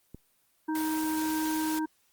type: click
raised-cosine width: 3 ms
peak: -30 dBFS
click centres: 0.146 s
type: harmonic tone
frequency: 313.4 Hz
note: D#4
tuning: 13 cents sharp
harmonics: 1 / 3 / 5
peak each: -28 / -35 / -42 dBFS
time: 0.68-1.86 s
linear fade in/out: 10 ms
type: noise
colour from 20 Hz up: white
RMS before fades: -38 dBFS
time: 0.75-1.79 s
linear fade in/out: 2 ms
effects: white hiss -69 dBFS RMS until 2.12 s + Opus 24 kbps